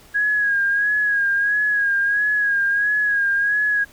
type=tone with vibrato; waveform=sine; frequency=1649 Hz; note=G#6; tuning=13 cents flat; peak=-16 dBFS; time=0.14-3.85 s; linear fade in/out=20 ms; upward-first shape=sine; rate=1.5 Hz; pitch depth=48 cents each way; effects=pink hiss -49 dBFS RMS until 3.92 s